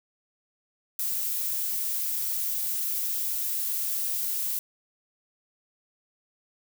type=noise; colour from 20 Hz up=violet; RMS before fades=-29 dBFS; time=0.99-4.59 s; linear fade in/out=2 ms; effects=none